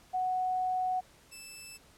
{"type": "tone pair in turn", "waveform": ["sine", "10% pulse"], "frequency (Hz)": [740, 2637], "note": ["F#5", "E7"], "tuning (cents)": [0, 0], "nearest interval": "octave + minor seventh", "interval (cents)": 2200, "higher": "second", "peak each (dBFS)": [-28, -36], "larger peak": "first", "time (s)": [[0.13, 1.01], [1.31, 1.78]], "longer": "first", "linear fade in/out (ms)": 20, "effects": ["pink hiss -60 dBFS RMS until 1.97 s", "low-pass 12000 Hz 12 dB/octave"]}